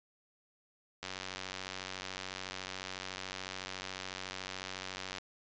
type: click train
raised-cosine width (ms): 0.2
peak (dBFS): -22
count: 391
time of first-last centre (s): 1.03-5.183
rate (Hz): 93.9
effects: resampled to 16000 Hz